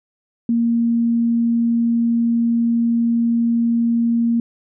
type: tone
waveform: sine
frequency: 233.1 Hz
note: A#3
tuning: in tune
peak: -14 dBFS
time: 0.49-4.4 s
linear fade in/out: 2 ms
effects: none